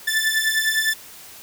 sawtooth beating tone pair, 1754 / 1763.8 Hz, A6 / A6, -6 / +4 cents, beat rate 9.8 Hz, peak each -18 dBFS, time 0.07-0.94 s, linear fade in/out 10 ms, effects white hiss -42 dBFS RMS until 1.42 s

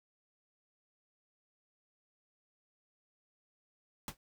pink noise with exponential decay, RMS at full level -36 dBFS, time 4.08-4.17 s, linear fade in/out 1 ms, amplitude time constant 18 ms, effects none

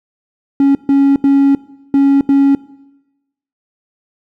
triangle tone bursts at uneven times, 277.2 Hz, C#4, in tune, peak -4 dBFS, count 5, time 0.6-0.75 / 0.89-1.16 / 1.24-1.55 / 1.94-2.21 / 2.29-2.55 s, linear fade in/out 2 ms, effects noise-tail reverb RT60 1.0 s tail -21 dB re dry + tanh soft clip ceiling 0 dBFS

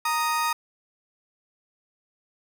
35% pulse tone pair together, 932.3 / 1244.5 Hz, A#5 / D#6, 0 / 0 cents, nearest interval perfect fourth, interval 500 cents, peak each -24 dBFS, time 0.05-0.53 s, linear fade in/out 5 ms, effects none

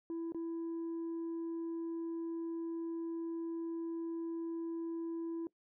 sine tone with dropouts, 332.2 Hz, E4, 13 cents sharp, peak -34 dBFS, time 0.1-5.47 s, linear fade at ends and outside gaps 1 ms, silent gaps 0.321-0.346 s, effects noise-tail reverb RT60 0.1 s tail -22 dB re dry + tanh soft clip ceiling -36 dBFS

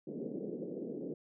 white band-pass noise, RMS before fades -41 dBFS, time 0.07-1.14 s, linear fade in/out 5 ms, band 160 to 490 Hz, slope 48 dB/octave, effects none

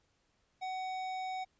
sine tone with tanh clipping, 750 Hz, F#5, 23 cents sharp, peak -38 dBFS, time 0.61-1.45 s, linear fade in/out 20 ms, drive 16 dB, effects pink hiss -75 dBFS RMS until 1.59 s + resampled to 16000 Hz

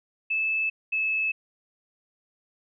sine tone pair in turn, 2618 / 2603 Hz, E7 / E7, -13 / -22 cents, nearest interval unison, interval 9 cents, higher first, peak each -23 dBFS, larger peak neither, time 0.3-0.7 / 0.92-1.32 s, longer neither, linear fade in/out 10 ms, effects none

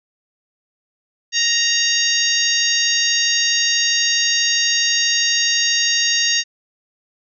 harmonic tone, 932.3 Hz, A#5, in tune, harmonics 2 / 3 / 4 / 5 / 6 / 7, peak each -22 / -22 / -22 / -22 / -22 / -22 dBFS, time 1.32-6.44 s, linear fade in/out 50 ms, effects none

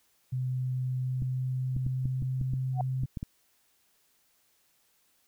sine tone with pitch glide, 128 to 130.24 Hz, C3 to C3, -38 to -8 cents, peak -28 dBFS, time 0.32-3.06 s, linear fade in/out 10 ms, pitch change +30 cents, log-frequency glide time 0.85-2.57 s
clicks, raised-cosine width 5 ms, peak -22 dBFS, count 10, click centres 1.222 / 1.765 / 1.865 / 2.056 / 2.223 / 2.413 / 2.536 / 3.035 / 3.172 / 3.229 s
sine tone with exponential growth, 740 Hz, F#5, in tune, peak -24 dBFS, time 2.73-2.81 s, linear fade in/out 2 ms, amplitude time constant 16 ms
effects white hiss -69 dBFS RMS until 5.27 s

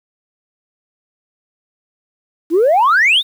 sine exponential sweep, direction up, 305.4 to 3826 Hz, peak -7 dBFS, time 2.5-3.23 s, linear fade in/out 50 ms, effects tanh soft clip ceiling -6 dBFS + 7-bit

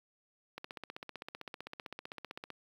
click train, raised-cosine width 0.3 ms, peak -26 dBFS, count 31, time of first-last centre 0.58-2.503 s, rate 15.6 Hz, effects high-pass 150 Hz 12 dB/octave + 9-bit

